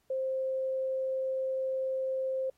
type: tone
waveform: sine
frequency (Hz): 526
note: C5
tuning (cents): +9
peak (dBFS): -29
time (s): 0.1-2.5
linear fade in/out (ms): 5
effects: pink hiss -73 dBFS RMS until 2.57 s + AAC 48 kbps